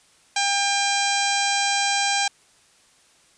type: harmonic tone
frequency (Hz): 800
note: G5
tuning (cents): +35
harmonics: 1 / 2 / 3 / 4 / 5 / 6 / 7 / 8 / 9 / 10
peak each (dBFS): -24 / -28 / -27 / -30 / -29 / -33 / -29 / -32 / -34 / -33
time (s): 0.36-2.28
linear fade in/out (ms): 5
effects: white hiss -57 dBFS RMS until 3.37 s + resampled to 22050 Hz